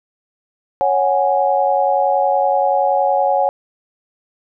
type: chord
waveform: sine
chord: C# suspended fourth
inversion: none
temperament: equal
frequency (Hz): 554.4 / 740 / 830.6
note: C#5 / F#5 / G#5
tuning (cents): 0 / 0 / 0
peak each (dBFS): -17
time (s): 0.81-3.49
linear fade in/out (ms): 0
effects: none